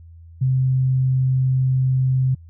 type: tone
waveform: sine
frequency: 130.3 Hz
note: C3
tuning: 7 cents flat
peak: -15 dBFS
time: 0.41-2.35 s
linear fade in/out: 10 ms
effects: added 83 Hz sine -40 dBFS peak until 2.49 s